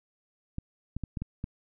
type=clicks; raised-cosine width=5 ms; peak=-21 dBFS; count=6; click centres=0.584 / 0.966 / 1.037 / 1.172 / 1.22 / 1.441 s; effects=none